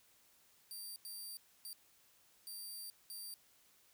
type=tone bursts at uneven times; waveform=10% pulse; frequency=4699 Hz; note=D8; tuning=in tune; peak=-39 dBFS; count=5; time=0.71-0.96 / 1.05-1.37 / 1.65-1.73 / 2.47-2.9 / 3.1-3.34 s; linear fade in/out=0 ms; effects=white hiss -69 dBFS RMS until 3.93 s